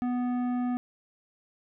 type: tone with tanh clipping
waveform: sine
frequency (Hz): 246.9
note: B3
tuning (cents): 0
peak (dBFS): -28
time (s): 0.02-0.77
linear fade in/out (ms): 0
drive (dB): 12
effects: none